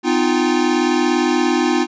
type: tone cluster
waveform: square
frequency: 251 / 308 / 348.5 / 797 Hz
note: B3 / D#4 / F4 / G5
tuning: +28 / -17 / -4 / +28 cents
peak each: -20 / -20 / -19 / -26 dBFS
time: 0.03-1.87 s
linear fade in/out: 50 ms
effects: resampled to 16000 Hz